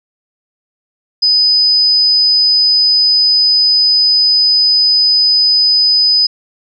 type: tone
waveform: sine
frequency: 5000 Hz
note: D#8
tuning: 8 cents sharp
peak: -7 dBFS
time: 1.22-6.27 s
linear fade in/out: 10 ms
effects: none